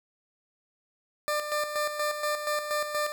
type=tone with tremolo; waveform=20% pulse; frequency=597 Hz; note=D5; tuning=28 cents sharp; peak=-21 dBFS; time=1.28-3.12 s; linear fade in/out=0 ms; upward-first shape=square; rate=4.2 Hz; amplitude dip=55%; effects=none